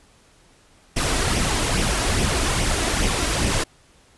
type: noise with flanger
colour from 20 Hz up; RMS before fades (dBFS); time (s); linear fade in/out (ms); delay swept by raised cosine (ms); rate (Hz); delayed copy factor
pink; -21; 0.96-3.64; 10; 0.34 to 3.14; 2.4; +0.5
effects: pink hiss -55 dBFS RMS until 4.17 s + resampled to 24000 Hz